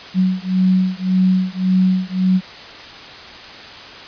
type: beating tone pair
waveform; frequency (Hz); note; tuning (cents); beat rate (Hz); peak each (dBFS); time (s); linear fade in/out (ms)
sine; 185 / 186.8; F#3 / F#3; 0 / +17; 1.8; -16; 0.14-2.41; 50
effects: white hiss -35 dBFS RMS until 4.07 s + resampled to 11025 Hz